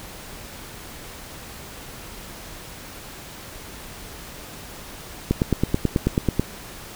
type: click train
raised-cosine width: 3 ms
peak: -5 dBFS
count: 11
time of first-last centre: 5.31-6.396 s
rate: 9.21 Hz
effects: pink hiss -39 dBFS RMS until 6.95 s